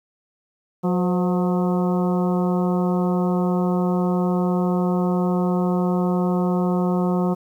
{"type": "harmonic tone with a mistuned harmonic", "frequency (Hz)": 180.6, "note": "F#3", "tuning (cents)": -42, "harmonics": [1, 2, 3, 4, 5, 6, 7], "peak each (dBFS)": [-19, -25, -29, -31, -33, -35, -36], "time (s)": [0.83, 7.35], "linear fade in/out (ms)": 20, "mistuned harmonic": 3, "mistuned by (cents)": -62, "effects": ["9-bit"]}